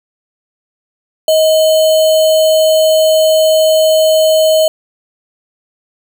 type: tone with sample-and-hold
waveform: sine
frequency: 631 Hz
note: D#5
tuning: 24 cents sharp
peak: -6 dBFS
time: 1.28-4.68 s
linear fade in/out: 2 ms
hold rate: 3675 Hz
effects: none